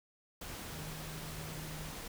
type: tone in noise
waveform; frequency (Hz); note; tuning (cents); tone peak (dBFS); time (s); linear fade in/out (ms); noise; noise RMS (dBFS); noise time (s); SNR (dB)
sine; 155.56; D#3; 0; -45; 0.72-1.91; 5; pink; -45; 0.41-2.08; -3
effects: none